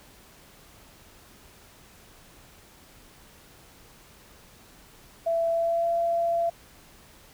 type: tone with pitch glide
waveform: sine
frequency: 667 to 678.7 Hz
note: E5 to F5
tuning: +20 to -50 cents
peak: -22 dBFS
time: 5.26-6.5 s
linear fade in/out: 10 ms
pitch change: +30 cents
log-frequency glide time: 5.51-5.9 s
effects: pink hiss -53 dBFS RMS until 7.33 s